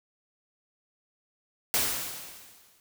white noise with exponential decay, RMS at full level -24 dBFS, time 1.74-2.8 s, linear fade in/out 0 ms, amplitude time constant 230 ms, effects none

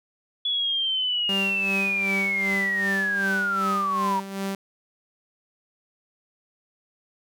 sine linear sweep, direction down, 3409 to 941 Hz, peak -22 dBFS, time 0.45-4.2 s, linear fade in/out 5 ms
sawtooth tone with tremolo, 195.4 Hz, G3, 5 cents flat, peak -22 dBFS, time 1.29-4.55 s, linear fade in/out 2 ms, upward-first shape sine, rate 2.6 Hz, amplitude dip 65%
effects none

